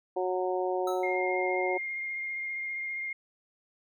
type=harmonic tone; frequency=183.6 Hz; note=F#3; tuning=13 cents flat; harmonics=2 / 3 / 4 / 5; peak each=-30 / -33 / -33 / -38 dBFS; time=0.16-1.78 s; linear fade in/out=10 ms
type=tone with exponential decay; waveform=square; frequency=1300 Hz; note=E6; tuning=24 cents flat; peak=-35 dBFS; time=0.87-1.22 s; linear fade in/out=5 ms; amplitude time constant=75 ms
type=tone with vibrato; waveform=sine; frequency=2123 Hz; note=C7; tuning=25 cents sharp; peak=-32 dBFS; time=1.03-3.13 s; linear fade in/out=5 ms; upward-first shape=triangle; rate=15 Hz; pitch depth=17 cents each way
effects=none